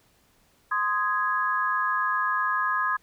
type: chord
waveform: sine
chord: Ab major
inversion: first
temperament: just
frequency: 1038.3 / 1245.9 / 1661.2 Hz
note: C6 / Eb6 / Ab6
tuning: -14 / +2 / 0 cents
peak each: -27 dBFS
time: 0.71-2.97 s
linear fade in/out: 10 ms
effects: pink hiss -63 dBFS RMS until 3.02 s